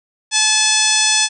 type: harmonic tone with a mistuned harmonic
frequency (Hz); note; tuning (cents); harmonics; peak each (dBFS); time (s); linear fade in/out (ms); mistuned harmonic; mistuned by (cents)
863; A5; -34; 1 / 2 / 3 / 4 / 5 / 6 / 7 / 8 / 9 / 10; -25 / -23 / -21 / -19 / -23 / -20 / -19 / -25 / -23 / -21; 0.31-1.29; 50; 9; +28
effects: none